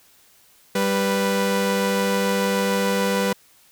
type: tone pair together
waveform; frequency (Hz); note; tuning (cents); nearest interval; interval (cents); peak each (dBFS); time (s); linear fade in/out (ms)
sawtooth; 196 / 493.4; G3 / B4; 0 / -2; octave + major third; 1598; -18; 0.75-3.33; 5
effects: white hiss -55 dBFS RMS until 3.71 s